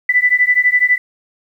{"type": "beating tone pair", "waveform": "sine", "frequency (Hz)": [1981, 1993], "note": ["B6", "B6"], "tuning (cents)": [5, 15], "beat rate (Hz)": 12, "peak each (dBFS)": -13, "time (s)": [0.09, 0.98], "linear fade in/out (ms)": 5, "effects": ["8-bit"]}